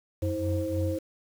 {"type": "tone cluster", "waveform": "sine", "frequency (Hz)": [89.7, 93, 322.3, 526], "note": ["F2", "F#2", "E4", "C5"], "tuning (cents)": [47, 9, -39, 9], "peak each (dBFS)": -31, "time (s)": [0.22, 0.99], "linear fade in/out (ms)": 10, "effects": ["tanh soft clip ceiling -17 dBFS", "8-bit"]}